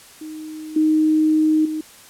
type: tone with level steps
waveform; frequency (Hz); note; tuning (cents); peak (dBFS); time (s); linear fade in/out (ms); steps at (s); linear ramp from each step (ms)
sine; 311.1; D#4; 0; -30 / -13 / -22; 0.21-1.81; 5; 0.76 / 1.65; 5
effects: white hiss -45 dBFS RMS until 2.09 s + low-pass 12000 Hz 12 dB/octave